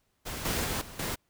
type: noise with level steps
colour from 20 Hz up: pink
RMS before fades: -37 / -30 / -32 / -46 / -33 dBFS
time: 0.25-1.16 s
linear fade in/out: 20 ms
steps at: 0.45 / 0.64 / 0.81 / 0.99 s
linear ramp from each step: 5 ms
effects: pink hiss -74 dBFS RMS until 1.29 s